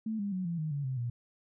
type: tone with pitch steps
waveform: sine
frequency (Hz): 220 / 201.7 / 185 / 169.64 / 155.56 / 142.65 / 130.81 / 119.96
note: A3 / G3 / F#3 / E3 / D#3 / C#3 / C3 / B2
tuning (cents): 0 / +50 / 0 / +50 / 0 / +50 / 0 / -50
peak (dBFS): -31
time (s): 0.06-1.1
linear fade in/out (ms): 5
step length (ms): 130
effects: none